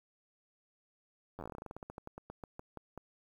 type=slowing click train; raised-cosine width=1 ms; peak=-30 dBFS; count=25; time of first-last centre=1.39-2.977 s; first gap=10 ms; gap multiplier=1.14; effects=10-bit